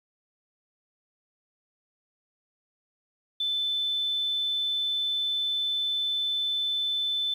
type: tone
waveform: sine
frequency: 3520 Hz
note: A7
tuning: in tune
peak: -25 dBFS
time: 3.4-7.34 s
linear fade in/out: 5 ms
effects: 9-bit